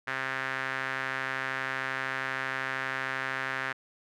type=tone with band-pass filter; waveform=sawtooth; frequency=132.8 Hz; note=C3; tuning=26 cents sharp; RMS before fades=-33 dBFS; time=0.07-3.73 s; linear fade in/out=10 ms; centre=1700 Hz; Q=3; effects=none